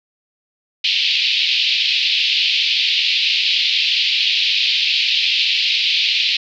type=band-pass noise; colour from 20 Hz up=pink; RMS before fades=-17 dBFS; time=0.84-6.37 s; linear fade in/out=5 ms; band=2500 to 4500 Hz; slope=48 dB/octave; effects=none